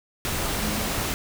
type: tone in noise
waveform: sine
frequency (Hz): 212.2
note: G#3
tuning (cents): +38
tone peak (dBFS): -31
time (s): 0.61-0.88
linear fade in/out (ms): 0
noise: pink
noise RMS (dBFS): -27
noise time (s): 0.25-1.14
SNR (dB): -7
effects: none